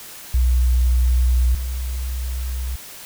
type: tone pair in turn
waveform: sine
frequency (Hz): 61.74 / 62.93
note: B1 / B1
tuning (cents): 0 / +33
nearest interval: unison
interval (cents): 33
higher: second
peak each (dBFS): -13 / -22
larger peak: first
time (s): 0.34-1.55 / 1.55-2.76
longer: neither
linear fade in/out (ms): 5
effects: white hiss -38 dBFS RMS until 3.05 s